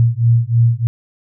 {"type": "beating tone pair", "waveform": "sine", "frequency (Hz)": [115.4, 118.6], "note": ["A#2", "A#2"], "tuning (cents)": [-17, 30], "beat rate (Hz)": 3.2, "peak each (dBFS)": -13, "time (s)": [0, 0.87], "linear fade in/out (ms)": 0, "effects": []}